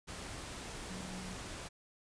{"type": "tone in noise", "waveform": "sine", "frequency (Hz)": 185.4, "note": "F#3", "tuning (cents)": 4, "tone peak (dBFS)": -45, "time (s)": [0.89, 1.36], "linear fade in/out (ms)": 20, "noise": "pink", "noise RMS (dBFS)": -45, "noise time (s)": [0.07, 1.69], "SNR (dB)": -3, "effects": ["resampled to 22050 Hz"]}